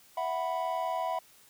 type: chord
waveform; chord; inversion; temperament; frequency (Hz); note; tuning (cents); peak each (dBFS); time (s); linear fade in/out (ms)
triangle; E suspended second; none; equal; 659.3 / 740 / 987.8; E5 / F#5 / B5; 0 / 0 / 0; -32; 0.17-1.19; 5
effects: white hiss -59 dBFS RMS until 1.49 s